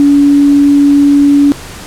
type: tone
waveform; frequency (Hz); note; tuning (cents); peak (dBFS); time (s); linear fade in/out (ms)
sine; 285; C#4; +48; -3; 0-1.52; 0
effects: pink hiss -28 dBFS RMS until 1.86 s + low-pass 11000 Hz 12 dB/octave